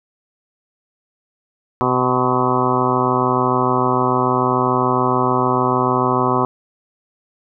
harmonic tone with a mistuned harmonic, 126.8 Hz, B2, 46 cents sharp, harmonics 1 / 2 / 3 / 4 / 5 / 6 / 7 / 8 / 9 / 10, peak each -24 / -22 / -21 / -26 / -27 / -24 / -25 / -21 / -22 / -26 dBFS, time 1.81-6.45 s, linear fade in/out 0 ms, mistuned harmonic 9, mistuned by -40 cents, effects none

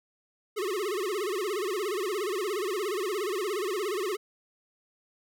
square tone with vibrato, 393.9 Hz, G4, 8 cents sharp, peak -29 dBFS, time 0.56-4.17 s, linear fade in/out 20 ms, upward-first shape sine, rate 17 Hz, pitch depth 180 cents each way, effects none

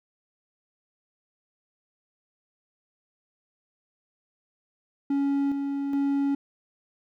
triangle tone with tremolo, 279.4 Hz, C#4, 14 cents sharp, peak -20 dBFS, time 5.1-6.35 s, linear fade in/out 5 ms, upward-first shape square, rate 1.2 Hz, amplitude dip 40%, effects none

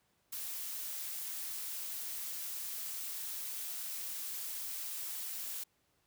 blue noise, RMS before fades -41 dBFS, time 0.32-5.64 s, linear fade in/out 10 ms, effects pink hiss -75 dBFS RMS until 6.06 s + high-pass 60 Hz 12 dB/octave

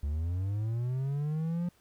triangle linear sweep, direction up, 69.3 to 177.3 Hz, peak -27 dBFS, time 0.03-1.69 s, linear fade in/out 5 ms, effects pink hiss -66 dBFS RMS until 1.8 s

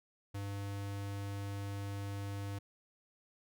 square tone, 100 Hz, G2, 35 cents sharp, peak -39 dBFS, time 0.34-2.59 s, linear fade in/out 10 ms, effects none

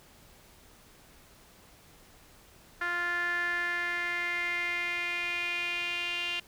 sawtooth tone with band-pass filter sweep, 349.2 Hz, F4, in tune, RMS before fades -32 dBFS, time 2.81-6.4 s, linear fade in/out 5 ms, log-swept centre 1600 to 2800 Hz, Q 6.3, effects pink hiss -57 dBFS RMS until 6.47 s

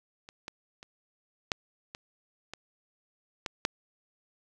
clicks, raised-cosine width 0.2 ms, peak -29 / -21 / -29 / -10 / -23 / -22 / -15 / -8 dBFS, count 8, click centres 0.289 / 0.481 / 0.829 / 1.518 / 1.949 / 2.536 / 3.462 / 3.651 s, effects none

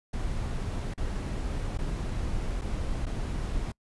brown noise with dropouts, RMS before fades -31 dBFS, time 0.13-3.72 s, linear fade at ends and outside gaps 5 ms, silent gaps 0.939-0.977 / 1.776-1.787 / 2.613-2.617 / 3.057-3.065 s, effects noise-tail reverb RT60 0.1 s tail -26 dB re dry + resampled to 24000 Hz

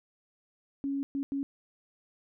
sine tone bursts at uneven times, 277.2 Hz, C#4, in tune, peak -29 dBFS, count 3, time 0.84-1.03 / 1.15-1.23 / 1.32-1.43 s, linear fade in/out 0 ms, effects none

